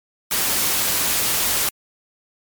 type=noise; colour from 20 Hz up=white; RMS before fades=-20 dBFS; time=0.31-1.69 s; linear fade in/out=2 ms; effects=MP3 96 kbps